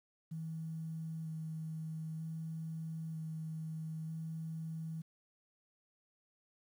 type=tone with vibrato; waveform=sine; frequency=160 Hz; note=D#3; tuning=49 cents sharp; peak=-39 dBFS; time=0.31-5.02 s; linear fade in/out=10 ms; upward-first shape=square; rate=0.53 Hz; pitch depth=11 cents each way; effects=11-bit